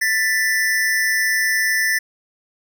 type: tone pair together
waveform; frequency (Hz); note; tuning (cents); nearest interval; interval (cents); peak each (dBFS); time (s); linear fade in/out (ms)
square; 1769 / 1977.3; A6 / B6; +9 / +2; major second; 193; -19 / -21; 0.01-1.99; 10
effects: none